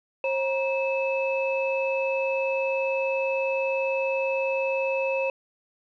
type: tone cluster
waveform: sine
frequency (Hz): 536 / 948 / 2611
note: C5 / A#5 / E7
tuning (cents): +42 / +29 / -17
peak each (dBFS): -24 / -33 / -29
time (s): 0.24-5.3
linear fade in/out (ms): 2
effects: tanh soft clip ceiling -14 dBFS